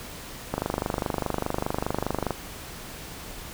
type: click train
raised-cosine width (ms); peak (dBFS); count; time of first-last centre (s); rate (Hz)
1; -11; 45; 0.54-2.307; 24.9
effects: pink hiss -40 dBFS RMS until 3.53 s